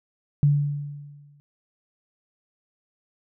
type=tone with exponential decay; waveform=sine; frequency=144.6 Hz; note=D3; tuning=27 cents flat; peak=-13 dBFS; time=0.43-1.4 s; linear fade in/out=0 ms; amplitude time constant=210 ms; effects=none